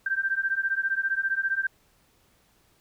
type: beating tone pair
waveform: sine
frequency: 1566 / 1581 Hz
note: G6 / G6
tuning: -2 / +14 cents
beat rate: 15 Hz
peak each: -27 dBFS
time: 0.06-1.67 s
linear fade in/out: 5 ms
effects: pink hiss -64 dBFS RMS until 2.8 s